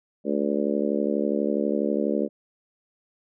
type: harmonic tone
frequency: 72.2 Hz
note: D2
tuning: 29 cents flat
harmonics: 3 / 4 / 5 / 6 / 7 / 8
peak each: -27 / -28 / -29 / -30 / -30 / -31 dBFS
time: 0.24-2.29 s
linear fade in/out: 50 ms
effects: none